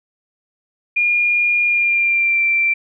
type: tone with pitch glide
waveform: sine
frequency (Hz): 2421 to 2351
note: D#7 to D7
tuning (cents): -48 to +1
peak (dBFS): -13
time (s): 0.96-2.74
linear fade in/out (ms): 10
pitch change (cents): -51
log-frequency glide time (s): 1.65-2.42
effects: none